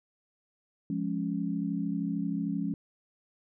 sine chord, Db major, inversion first, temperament equal, 174.61 / 207.7 / 277.2 Hz, F3 / Ab3 / Db4, 0 / 0 / 0 cents, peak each -33 dBFS, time 0.9-2.74 s, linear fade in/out 2 ms, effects none

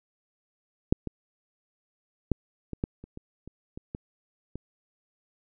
clicks, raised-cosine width 3 ms, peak -6 / -19 / -10 / -21 / -14 / -30 / -27 / -29 / -25 / -21 / -23 dBFS, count 11, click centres 0.925 / 1.073 / 2.317 / 2.733 / 2.839 / 3.04 / 3.174 / 3.476 / 3.775 / 3.949 / 4.556 s, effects none

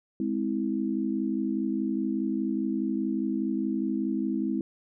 sine chord, Ab augmented, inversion none, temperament just, 207.7 / 259.6 / 324.5 Hz, Ab3 / C4 / E4, 0 / -13 / -27 cents, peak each -30 dBFS, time 0.2-4.61 s, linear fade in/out 2 ms, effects none

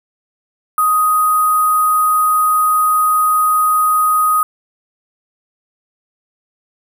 sine tone with sample-and-hold, 1250 Hz, D#6, 8 cents sharp, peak -10 dBFS, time 0.78-4.43 s, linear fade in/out 2 ms, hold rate 11025 Hz, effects none

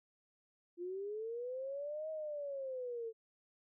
sine linear two-way sweep, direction up then down, 342.3 to 635 to 443.6 Hz, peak -39 dBFS, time 0.77-3.13 s, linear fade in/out 50 ms, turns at 2.1 s, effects none

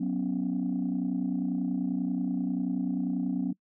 sine chord, F# suspended fourth, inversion none, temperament equal, 185 / 246.9 / 277.2 Hz, F#3 / B3 / C#4, 0 / 0 / 0 cents, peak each -30 dBFS, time 0-3.53 s, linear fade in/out 10 ms, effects noise-tail reverb RT60 0.1 s tail -25 dB re dry + tanh soft clip ceiling -21 dBFS

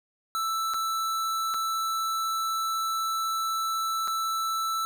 square tone with dropouts, 1322 Hz, E6, 5 cents sharp, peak -27 dBFS, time 0.35-4.85 s, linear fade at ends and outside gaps 0 ms, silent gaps 0.737-0.743 / 1.54-1.544 / 4.075-4.08 s, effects none

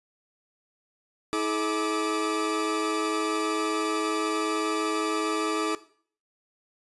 40% pulse tone cluster, 321.9 / 427 / 1177 Hz, E4 / G#4 / D6, -41 / +48 / +3 cents, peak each -28 / -29 / -30 dBFS, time 1.33-5.75 s, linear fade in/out 0 ms, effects noise-tail reverb RT60 0.5 s tail -17 dB re dry + resampled to 24000 Hz

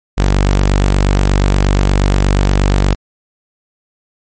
sawtooth tone, 48.42 Hz, G1, 21 cents flat, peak -5 dBFS, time 0.17-2.95 s, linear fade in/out 20 ms, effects MP3 32 kbps

